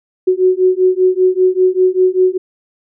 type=beating tone pair; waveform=sine; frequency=367.6 / 372.7 Hz; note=F#4 / F#4; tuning=-11 / +13 cents; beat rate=5.1 Hz; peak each=-12 dBFS; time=0.27-2.38 s; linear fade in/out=10 ms; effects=none